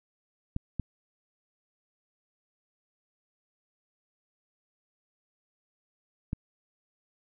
clicks, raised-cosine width 5 ms, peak -18 dBFS, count 3, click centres 0.564 / 0.797 / 6.331 s, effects none

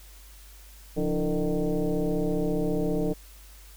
sine tone with frequency modulation, 138.59 Hz, C#3, in tune, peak -23 dBFS, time 0.96-3.14 s, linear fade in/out 20 ms, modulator 156 Hz, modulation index 2.7, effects added 50 Hz sine -47 dBFS peak until 3.76 s + white hiss -53 dBFS RMS until 3.76 s

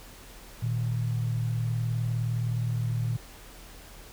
sine tone pair together, 116.14 / 155.56 Hz, A#2 / D#3, -6 / 0 cents, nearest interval perfect fourth, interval 506 cents, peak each -26 / -34 dBFS, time 0.62-3.17 s, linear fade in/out 10 ms, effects added 41 Hz sine -49 dBFS peak until 4.12 s + pink hiss -49 dBFS RMS until 4.12 s

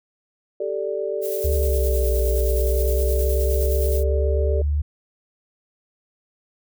sine chord, G suspended second, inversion none, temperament equal, 392 / 440 / 587.3 Hz, G4 / A4 / D5, 0 / 0 / 0 cents, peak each -27 dBFS, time 0.6-4.62 s, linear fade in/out 5 ms
violet noise with tremolo, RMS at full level -31 dBFS, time 1.21-4.04 s, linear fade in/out 50 ms, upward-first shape square, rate 9.6 Hz, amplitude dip 30%
sine exponential two-way sweep, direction down then up, 74 to 60.1 to 74 Hz, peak -18 dBFS, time 1.44-4.82 s, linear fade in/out 10 ms, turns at 2.15 s
effects none

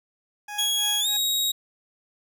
20% pulse tone with tremolo, 830.6 Hz, G#5, in tune, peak -27 dBFS, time 0.48-1.17 s, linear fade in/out 5 ms, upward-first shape sine, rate 3 Hz, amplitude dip 85%
sawtooth tone with pitch glide, 3322 to 3794 Hz, G#7 to A#7, 0 to +30 cents, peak -19 dBFS, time 0.58-1.52 s, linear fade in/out 10 ms, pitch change +230 cents, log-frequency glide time 1-1.08 s
effects none

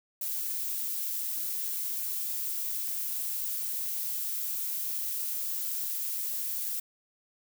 violet noise, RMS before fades -33 dBFS, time 0.21-6.8 s, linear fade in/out 5 ms, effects none

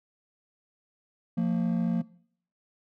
triangle tone pair together, 175.5 / 229.4 Hz, F3 / A#3, +9 / -28 cents, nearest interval perfect fourth, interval 463 cents, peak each -24 dBFS, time 1.37-2.02 s, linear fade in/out 10 ms, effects noise-tail reverb RT60 0.6 s tail -21 dB re dry + tanh soft clip ceiling -16 dBFS

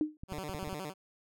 sine tone with exponential decay, 305.7 Hz, D#4, 30 cents flat, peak -23 dBFS, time 0.01-0.17 s, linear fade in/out 1 ms, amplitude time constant 34 ms
clicks, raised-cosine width 5 ms, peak -30 dBFS, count 8, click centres 0.235 / 0.322 / 0.384 / 0.495 / 0.548 / 0.629 / 0.675 / 0.729 s
10% pulse tone with vibrato, 168.4 Hz, E3, 37 cents sharp, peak -30 dBFS, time 0.28-0.94 s, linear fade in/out 50 ms, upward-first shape square, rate 9.7 Hz, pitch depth 210 cents each way
effects none

